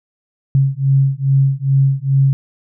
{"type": "beating tone pair", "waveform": "sine", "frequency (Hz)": [135.1, 137.5], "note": ["C#3", "C#3"], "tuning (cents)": [-44, -14], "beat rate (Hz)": 2.4, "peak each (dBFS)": -14, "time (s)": [0.55, 2.33], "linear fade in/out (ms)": 0, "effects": []}